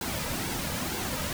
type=noise with flanger; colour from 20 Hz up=pink; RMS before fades=-32 dBFS; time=0.01-1.33 s; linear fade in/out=2 ms; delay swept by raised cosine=1.6 to 2.8 ms; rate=2.1 Hz; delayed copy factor=-0.55; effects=none